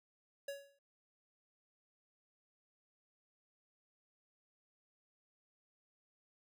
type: tone with exponential decay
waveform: square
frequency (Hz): 560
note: C#5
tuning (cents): +18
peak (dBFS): -39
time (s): 0.48-0.79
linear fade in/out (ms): 5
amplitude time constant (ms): 66
effects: none